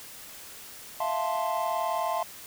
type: chord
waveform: triangle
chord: F major seventh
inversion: third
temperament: equal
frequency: 659.3 / 698.5 / 880 / 1046.5 Hz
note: E5 / F5 / A5 / C6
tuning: 0 / 0 / 0 / 0 cents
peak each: -30 dBFS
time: 1-2.23 s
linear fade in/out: 5 ms
effects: white hiss -45 dBFS RMS until 2.46 s